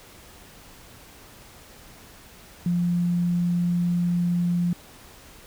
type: tone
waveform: sine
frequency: 174.61 Hz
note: F3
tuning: in tune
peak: -20 dBFS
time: 2.66-4.73 s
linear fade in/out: 2 ms
effects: pink hiss -48 dBFS RMS until 5.46 s